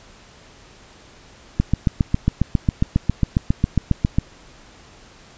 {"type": "click train", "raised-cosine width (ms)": 5, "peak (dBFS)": -3, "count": 20, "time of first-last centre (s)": [1.6, 4.185], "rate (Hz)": 7.35, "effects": ["pink hiss -47 dBFS RMS until 5.37 s", "resampled to 16000 Hz"]}